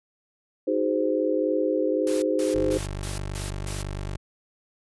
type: chord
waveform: sine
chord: Ab dominant seventh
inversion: second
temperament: just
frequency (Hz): 311.5 / 373.8 / 415.3 / 519.1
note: Eb4 / Gb4 / Ab4 / C5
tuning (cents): +2 / +18 / 0 / -14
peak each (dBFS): -26 / -29 / -28 / -25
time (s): 0.67-2.78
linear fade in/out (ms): 10
type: noise bursts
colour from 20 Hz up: white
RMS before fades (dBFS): -36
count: 6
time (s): 2.07-3.82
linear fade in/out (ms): 0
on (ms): 150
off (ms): 170
type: tone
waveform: 20% pulse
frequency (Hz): 49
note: G1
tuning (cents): 0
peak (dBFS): -25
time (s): 2.54-4.17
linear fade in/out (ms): 10
effects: resampled to 24000 Hz